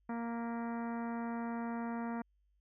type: harmonic tone with a mistuned harmonic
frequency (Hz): 233.1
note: A#3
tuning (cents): 0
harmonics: 1 / 2 / 3 / 4 / 5 / 6 / 7 / 8 / 9 / 10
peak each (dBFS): -37 / -48 / -46 / -46 / -52 / -52 / -57 / -56 / -62 / -63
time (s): 0.09-2.22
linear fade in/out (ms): 5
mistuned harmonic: 9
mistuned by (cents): -73
effects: added 50 Hz sine -70 dBFS peak until 2.6 s